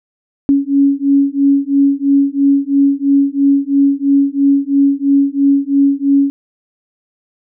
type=beating tone pair; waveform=sine; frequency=277.2 / 280.2 Hz; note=C#4 / C#4; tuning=0 / +19 cents; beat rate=3 Hz; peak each=-12 dBFS; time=0.49-6.3 s; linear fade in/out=0 ms; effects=none